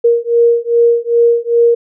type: beating tone pair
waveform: sine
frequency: 468.4 / 470.9 Hz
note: A#4 / A#4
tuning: +8 / +18 cents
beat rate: 2.5 Hz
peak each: -11 dBFS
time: 0.04-1.75 s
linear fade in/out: 10 ms
effects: none